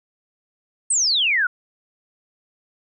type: exponential sweep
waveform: sine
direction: down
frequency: 8700 to 1396.9 Hz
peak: -16 dBFS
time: 0.9-1.47 s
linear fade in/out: 5 ms
effects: none